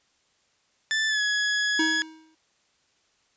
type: tone with pitch glide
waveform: sawtooth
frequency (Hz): 1760 to 1681.5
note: A6 to G#6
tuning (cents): 0 to +21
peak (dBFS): -19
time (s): 0.91-2.02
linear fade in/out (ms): 0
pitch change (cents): -79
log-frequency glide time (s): 1.08-1.21
type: tone with exponential decay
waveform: square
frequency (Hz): 317.5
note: D#4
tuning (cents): +35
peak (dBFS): -22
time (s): 1.79-2.35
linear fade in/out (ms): 5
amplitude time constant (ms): 120
effects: white hiss -67 dBFS RMS until 3.36 s + resampled to 16000 Hz